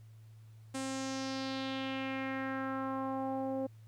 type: tone with low-pass filter sweep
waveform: sawtooth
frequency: 266.3 Hz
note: C4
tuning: 31 cents sharp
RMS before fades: -37 dBFS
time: 0.74-3.67 s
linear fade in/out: 10 ms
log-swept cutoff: 8800 to 580 Hz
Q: 2.8
effects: added 110 Hz sine -52 dBFS peak until 3.87 s + pink hiss -71 dBFS RMS until 3.87 s